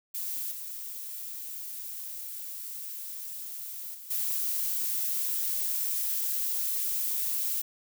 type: noise with level steps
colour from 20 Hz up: violet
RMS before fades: -34 / -39 / -45 / -30 dBFS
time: 0.14-7.62 s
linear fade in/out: 10 ms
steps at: 0.51 / 3.94 / 4.1 s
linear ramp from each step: 10 ms
effects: none